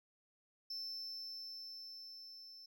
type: tone with level ramp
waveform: triangle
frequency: 5310 Hz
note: E8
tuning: 12 cents sharp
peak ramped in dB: -40 to -52 dBFS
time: 0.7-2.66 s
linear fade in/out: 5 ms
effects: none